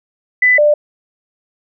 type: tone pair in turn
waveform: sine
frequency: 1997 / 593.7 Hz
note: B6 / D5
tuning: +19 / +19 cents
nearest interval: octave + major sixth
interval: 2100 cents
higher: first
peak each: -7 dBFS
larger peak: neither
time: 0.42-0.58 / 0.58-0.74 s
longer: neither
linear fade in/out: 5 ms
effects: none